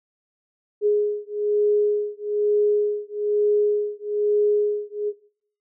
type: beating tone pair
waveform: sine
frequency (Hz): 416 / 417.1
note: G#4 / G#4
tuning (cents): +3 / +7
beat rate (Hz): 1.1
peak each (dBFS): -21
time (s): 0.81-5.13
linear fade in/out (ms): 50
effects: noise-tail reverb RT60 0.6 s tail -19 dB re dry